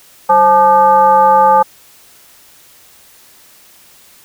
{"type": "tone with frequency modulation", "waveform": "sine", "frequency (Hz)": 865, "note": "A5", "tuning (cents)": -30, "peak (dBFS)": -5, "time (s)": [0.29, 1.63], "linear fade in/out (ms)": 10, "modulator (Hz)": 336, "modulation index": 0.84, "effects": ["white hiss -44 dBFS RMS until 4.24 s"]}